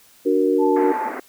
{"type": "chord", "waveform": "sine", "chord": "D augmented", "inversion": "none", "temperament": "equal", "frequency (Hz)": [293.7, 370, 466.2], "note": ["D4", "F#4", "A#4"], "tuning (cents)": [0, 0, 0], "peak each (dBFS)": [-20, -19, -19], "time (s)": [0.25, 0.93], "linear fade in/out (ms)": 20}
{"type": "tone", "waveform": "sine", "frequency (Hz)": 875, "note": "A5", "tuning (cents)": -10, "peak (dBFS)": -22, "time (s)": [0.58, 1.12], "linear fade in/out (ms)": 50}
{"type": "band-pass noise", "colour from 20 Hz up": "pink", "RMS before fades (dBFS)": -30, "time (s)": [0.76, 1.2], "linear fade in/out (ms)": 5, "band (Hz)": [240, 2100], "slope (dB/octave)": 48}
{"effects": ["white hiss -52 dBFS RMS until 1.28 s"]}